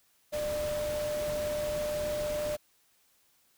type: tone in noise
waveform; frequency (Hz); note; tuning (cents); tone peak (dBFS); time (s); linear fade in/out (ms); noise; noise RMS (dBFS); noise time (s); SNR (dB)
sine; 598; D5; +31; -30; 0.32-2.57; 20; pink; -40; 0.32-2.57; +7
effects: white hiss -68 dBFS RMS until 3.57 s